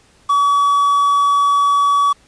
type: tone with quantisation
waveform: triangle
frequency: 1138 Hz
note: C#6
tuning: 45 cents sharp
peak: -9 dBFS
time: 0.29-2.13 s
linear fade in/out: 10 ms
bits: 6
effects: pink hiss -52 dBFS RMS until 2.27 s + resampled to 22050 Hz